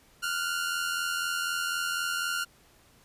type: tone pair together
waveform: sawtooth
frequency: 1396 / 1480 Hz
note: F6 / F#6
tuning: -1 / 0 cents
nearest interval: minor second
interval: 101 cents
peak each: -26 / -31 dBFS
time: 0.22-2.45 s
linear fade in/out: 20 ms
effects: pink hiss -60 dBFS RMS until 3.04 s + resampled to 32000 Hz